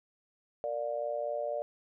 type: tone with amplitude modulation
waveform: sine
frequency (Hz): 587.3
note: D5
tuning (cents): 0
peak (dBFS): -27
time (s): 0.64-1.62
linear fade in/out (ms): 0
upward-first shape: sine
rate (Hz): 124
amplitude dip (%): 95
effects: none